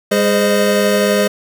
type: tone cluster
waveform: square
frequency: 201.7 / 414.9 / 518 / 617 Hz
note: G3 / G#4 / C5 / D#5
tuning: +50 / -2 / -17 / -15 cents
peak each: -18 dBFS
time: 0.11-1.28 s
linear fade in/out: 10 ms
effects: none